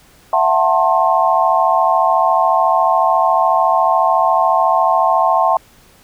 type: chord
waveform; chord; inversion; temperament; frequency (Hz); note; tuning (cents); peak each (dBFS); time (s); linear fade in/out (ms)
sine; F# half-diminished seventh; third; just; 666 / 740 / 888 / 1065.6; E5 / F#5 / A5 / C6; +18 / 0 / +16 / +31; -16; 0.33-5.57; 2
effects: pink hiss -48 dBFS RMS until 6.03 s